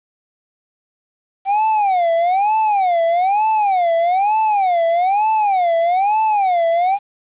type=tone with vibrato; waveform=triangle; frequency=764 Hz; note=G5; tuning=45 cents flat; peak=-11 dBFS; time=1.45-6.99 s; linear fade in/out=50 ms; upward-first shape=sine; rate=1.1 Hz; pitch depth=240 cents each way; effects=resampled to 8000 Hz + 8-bit